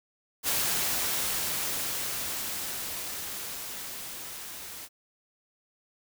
white noise with level ramp, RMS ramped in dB -27 to -42 dBFS, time 0.43-4.89 s, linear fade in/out 50 ms, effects none

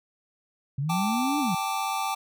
sine linear two-way sweep, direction up then down, 130.81 to 300 to 158.1 Hz, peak -25 dBFS, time 0.78-1.55 s, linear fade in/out 5 ms, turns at 1.39 s
square chord, G suspended second, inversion none, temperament equal, 784 / 880 / 1174.7 Hz, G5 / A5 / D6, 0 / 0 / 0 cents, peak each -31 / -32 / -32 dBFS, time 0.89-2.15 s, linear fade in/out 10 ms
effects none

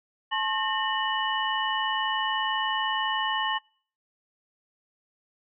sine tone cluster, 869 / 1073 / 1823 / 2957 Hz, A5 / C6 / A#6 / F#7, -22 / +43 / -39 / -2 cents, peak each -30 dBFS, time 0.31-3.59 s, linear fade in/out 20 ms, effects noise-tail reverb RT60 0.5 s tail -26 dB re dry

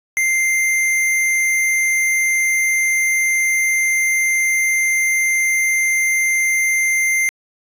square tone, 2093 Hz, C7, in tune, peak -15 dBFS, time 0.17-7.29 s, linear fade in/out 0 ms, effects resampled to 32000 Hz

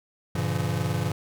square chord, G diminished seventh, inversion none, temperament just, 98 / 117.6 / 141.12 / 169.34 Hz, G2 / Bb2 / Db3 / Fb3, 0 / +16 / +31 / +47 cents, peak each -31 dBFS, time 0.35-1.12 s, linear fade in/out 5 ms, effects none

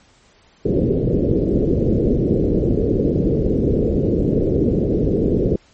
white low-pass noise, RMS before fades -17 dBFS, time 0.65-5.56 s, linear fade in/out 5 ms, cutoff 480 Hz, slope 48 dB/octave, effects pink hiss -53 dBFS RMS until 5.73 s + MP3 32 kbps

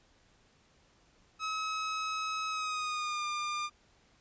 sawtooth tone with pitch glide, 1281 to 1202.1 Hz, E6 to D6, -50 to +40 cents, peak -29 dBFS, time 1.39-3.7 s, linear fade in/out 50 ms, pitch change -110 cents, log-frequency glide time 2.49-3.26 s, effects pink hiss -66 dBFS RMS until 4.2 s + resampled to 16000 Hz

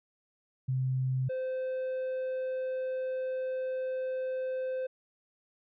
sine / triangle tone pair in turn, 130 / 517.3 Hz, C3 / C5, -11 / -20 cents, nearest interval 2 octaves, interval 2391 cents, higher second, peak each -27 / -29 dBFS, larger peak first, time 0.68-1.29 / 1.29-4.87 s, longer second, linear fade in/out 10 ms, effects resampled to 8000 Hz

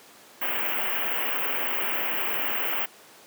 white band-stop noise, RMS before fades -27 dBFS, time 0.41-2.86 s, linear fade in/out 10 ms, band 3100 to 15000 Hz, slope 96 dB/octave, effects pink hiss -50 dBFS RMS until 3.26 s + high-pass 300 Hz 12 dB/octave

